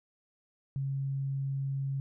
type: tone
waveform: sine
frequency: 136.7 Hz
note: C#3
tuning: 24 cents flat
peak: -30 dBFS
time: 0.76-2 s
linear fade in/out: 0 ms
effects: none